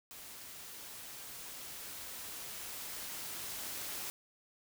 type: noise with level ramp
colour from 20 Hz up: white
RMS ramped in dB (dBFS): -50 to -41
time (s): 0.11-4.1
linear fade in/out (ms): 0
effects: none